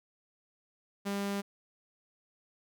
sawtooth tone, 200 Hz, G3, 35 cents sharp, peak -28 dBFS, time 1.05-1.42 s, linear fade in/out 20 ms, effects none

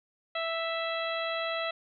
harmonic tone, 659.3 Hz, E5, in tune, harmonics 1 / 2 / 3 / 4 / 5 / 6, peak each -33 / -36 / -38 / -39 / -40 / -41 dBFS, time 0.35-1.71 s, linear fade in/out 5 ms, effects none

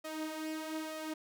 sawtooth tone with flanger, 313.6 Hz, D#4, 14 cents sharp, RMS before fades -40 dBFS, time 0.04-1.14 s, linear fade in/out 10 ms, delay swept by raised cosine 1.6 to 6 ms, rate 1.1 Hz, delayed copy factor +0.55, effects none

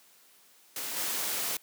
white noise with level steps, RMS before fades -36 / -32 dBFS, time 0.76-1.57 s, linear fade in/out 2 ms, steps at 0.96 s, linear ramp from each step 10 ms, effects white hiss -60 dBFS RMS until 1.62 s + high-pass 200 Hz 12 dB/octave

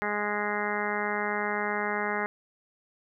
harmonic tone, 207.7 Hz, G#3, in tune, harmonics 1 / 2 / 3 / 4 / 5 / 6 / 7 / 8 / 9 / 10, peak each -37 / -34 / -38 / -34 / -38 / -37 / -37 / -37 / -36 / -37 dBFS, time 0.02-2.26 s, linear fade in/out 0 ms, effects none

